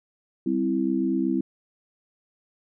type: chord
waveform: sine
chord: C major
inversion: second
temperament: equal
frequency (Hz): 196 / 261.6 / 329.6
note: G3 / C4 / E4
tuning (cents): 0 / 0 / 0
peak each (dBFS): -28 / -25 / -25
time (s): 0.46-1.41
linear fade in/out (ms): 5
effects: none